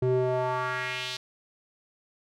square tone with band-pass filter sweep, 127 Hz, B2, 49 cents sharp, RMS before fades -28 dBFS, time 0.02-1.17 s, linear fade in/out 5 ms, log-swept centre 290 to 4200 Hz, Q 2.2, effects none

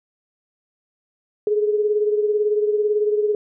sine beating tone pair, 418.5 / 436.5 Hz, G#4 / A4, +13 / -14 cents, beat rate 18 Hz, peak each -17 / -25 dBFS, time 1.47-3.35 s, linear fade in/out 2 ms, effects none

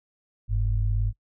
sine tone pair together, 46.19 / 103.7 Hz, F#1 / G#2, -2 / -2 cents, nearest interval octave + major second, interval 1400 cents, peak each -23 / -25 dBFS, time 0.48-1.13 s, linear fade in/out 50 ms, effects noise-tail reverb RT60 0.1 s tail -24 dB re dry

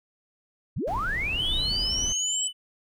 sine linear sweep, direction up, 61.74 to 7950 Hz, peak -26 dBFS, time 0.76-2.48 s, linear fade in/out 10 ms
brown noise, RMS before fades -33 dBFS, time 0.87-2.13 s, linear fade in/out 10 ms
triangle tone, 2995 Hz, F#7, 20 cents sharp, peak -28 dBFS, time 1.37-2.53 s, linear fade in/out 50 ms
effects none

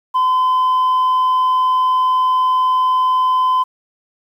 sine tone, 1021 Hz, C6, 43 cents flat, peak -9 dBFS, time 0.14-3.64 s, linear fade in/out 20 ms, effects tanh soft clip ceiling -11 dBFS + 8-bit

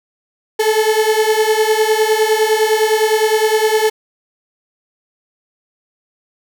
35% pulse beating tone pair, 430 / 439.8 Hz, A4 / A4, -40 / -1 cents, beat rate 9.8 Hz, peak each -13 dBFS, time 0.59-3.9 s, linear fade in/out 10 ms, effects none

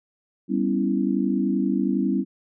sine chord, C# half-diminished seventh, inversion second, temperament equal, 196 / 246.9 / 277.2 / 329.6 Hz, G3 / B3 / C#4 / E4, 0 / 0 / 0 / 0 cents, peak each -24 / -26 / -25 / -27 dBFS, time 0.48-2.25 s, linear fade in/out 50 ms, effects none

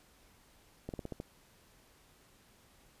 slowing click train, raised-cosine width 2 ms, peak -26 dBFS, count 6, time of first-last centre 0.89-1.201 s, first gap 48 ms, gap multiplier 1.13, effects pink hiss -64 dBFS RMS until 3 s + resampled to 32000 Hz

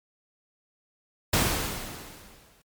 pink noise with exponential decay, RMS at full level -21 dBFS, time 1.33-2.62 s, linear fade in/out 5 ms, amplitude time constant 280 ms, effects MP3 96 kbps

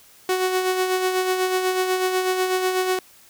sawtooth tone with tremolo, 370.9 Hz, F#4, 4 cents sharp, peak -14 dBFS, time 0.29-2.99 s, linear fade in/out 2 ms, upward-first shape sine, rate 8.1 Hz, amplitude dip 45%, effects white hiss -51 dBFS RMS until 3.29 s

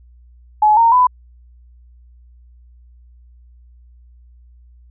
sine tone with pitch steps, 850 / 921.6 / 999.2 Hz, G#5 / A#5 / B5, +40 / -20 / +20 cents, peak -8 dBFS, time 0.62-1.07 s, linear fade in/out 5 ms, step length 150 ms, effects added 60 Hz sine -43 dBFS peak until 4.9 s

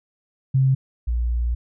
sine tone pair in turn, 133 / 59.24 Hz, C3 / A#1, +29 / +29 cents, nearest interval octave + major second, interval 1400 cents, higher first, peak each -14 / -19 dBFS, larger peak first, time 0.54-0.75 / 1.07-1.55 s, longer second, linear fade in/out 10 ms, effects none

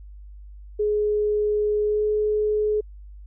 sine tone with pitch glide, 420 to 423.9 Hz, G#4 to G#4, +19 to +35 cents, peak -19 dBFS, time 0.79-2.81 s, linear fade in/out 10 ms, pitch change +16 cents, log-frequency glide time 1.84-2.05 s, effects added 50 Hz sine -39 dBFS peak until 3.26 s

